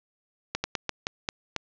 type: slowing click train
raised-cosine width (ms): 0.2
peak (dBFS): -10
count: 7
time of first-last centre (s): 0.55-1.563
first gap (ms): 90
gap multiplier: 1.25
effects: resampled to 16000 Hz + 8-bit